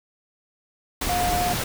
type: tone in noise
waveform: sine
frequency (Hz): 713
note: F5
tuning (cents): +36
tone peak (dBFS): -22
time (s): 1.09-1.53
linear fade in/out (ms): 5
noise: pink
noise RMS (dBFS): -26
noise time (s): 1.01-1.64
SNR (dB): +1
effects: none